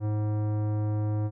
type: tone with tanh clipping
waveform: sine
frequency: 105.9 Hz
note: G#2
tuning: 34 cents sharp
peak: -27 dBFS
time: 0-1.31 s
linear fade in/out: 50 ms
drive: 16 dB
effects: none